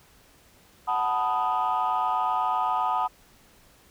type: chord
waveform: sine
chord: B dominant seventh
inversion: second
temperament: equal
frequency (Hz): 740 / 880 / 987.8 / 1244.5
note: F#5 / A5 / B5 / D#6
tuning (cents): 0 / 0 / 0 / 0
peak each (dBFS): -27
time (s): 0.87-3.08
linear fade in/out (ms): 20
effects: tanh soft clip ceiling -17 dBFS + pink hiss -57 dBFS RMS until 3.9 s